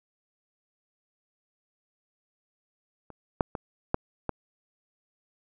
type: clicks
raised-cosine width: 1 ms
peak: -30 / -8 / -18 / -9 / -14 dBFS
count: 5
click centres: 3.103 / 3.408 / 3.552 / 3.944 / 4.293 s
effects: none